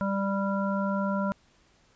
harmonic tone, 197 Hz, G3, 9 cents sharp, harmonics 1 / 3 / 5 / 7, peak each -27 / -32 / -34 / -35 dBFS, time 0.01-1.32 s, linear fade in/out 0 ms, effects pink hiss -63 dBFS RMS until 1.95 s + resampled to 16000 Hz

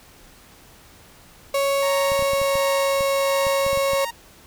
35% pulse tone with pitch glide, 554.4 to 550.3 Hz, C#5 to C#5, 0 to -13 cents, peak -17 dBFS, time 1.54-4.05 s, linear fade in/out 5 ms, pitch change -13 cents, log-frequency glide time 1.83-2.96 s
sawtooth tone with tremolo, 932 Hz, A#5, 1 cent flat, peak -23 dBFS, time 1.82-4.11 s, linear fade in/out 10 ms, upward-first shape sine, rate 1.4 Hz, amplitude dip 70%
clicks, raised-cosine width 5 ms, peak -22 dBFS, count 12, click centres 2.119 / 2.193 / 2.224 / 2.334 / 2.416 / 2.555 / 3.008 / 3.468 / 3.665 / 3.731 / 3.774 / 3.934 s
effects pink hiss -49 dBFS RMS until 4.46 s

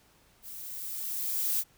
violet noise with level ramp, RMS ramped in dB -44 to -27 dBFS, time 0.42-1.64 s, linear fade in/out 50 ms, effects pink hiss -63 dBFS RMS until 1.77 s

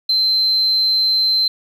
sine tone, 4100 Hz, C8, 36 cents flat, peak -12 dBFS, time 0.09-1.48 s, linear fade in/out 5 ms, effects tanh soft clip ceiling -8 dBFS + 8-bit

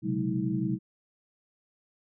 sine tone cluster, 126.5 / 137.8 / 185.1 / 211.6 / 319.6 Hz, B2 / C#3 / F#3 / G#3 / D#4, +42 / -10 / +1 / +33 / +47 cents, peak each -34 / -35 / -31 / -33 / -32 dBFS, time 0.02-0.79 s, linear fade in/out 50 ms, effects none

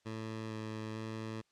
15% pulse tone with vibrato, 110 Hz, A2, in tune, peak -33 dBFS, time 0.05-1.42 s, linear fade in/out 20 ms, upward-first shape square, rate 1.1 Hz, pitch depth 10 cents each way, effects white hiss -75 dBFS RMS until 1.51 s + low-pass 6000 Hz 12 dB/octave

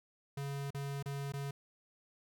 square tone with dropouts, 140 Hz, C#3, 18 cents sharp, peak -38 dBFS, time 0.37-1.51 s, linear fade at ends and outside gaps 5 ms, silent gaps 0.706-0.745 / 1.027-1.058 / 1.322-1.336 s, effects none

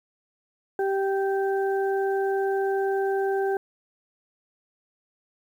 harmonic tone, 390.2 Hz, G4, 8 cents flat, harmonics 1 / 2 / 4, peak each -23 / -29 / -35 dBFS, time 0.79-3.57 s, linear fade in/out 2 ms, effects 9-bit

